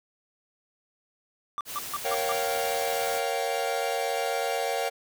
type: tone bursts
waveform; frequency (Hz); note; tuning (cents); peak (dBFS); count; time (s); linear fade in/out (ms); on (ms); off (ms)
triangle; 1174.7; D6; 0; -26; 5; 1.58-2.32; 0; 28; 150
type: noise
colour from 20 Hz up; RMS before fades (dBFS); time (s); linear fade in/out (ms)
white; -37; 1.65-3.22; 50
type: chord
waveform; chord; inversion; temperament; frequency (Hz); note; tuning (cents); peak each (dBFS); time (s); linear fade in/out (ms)
45% pulse; G half-diminished seventh; first; equal with one note detuned; 466.2 / 554.4 / 698.5 / 775; Bb4 / Db5 / F5 / G5; 0 / 0 / 0 / -20; -32; 2.04-4.9; 20
effects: none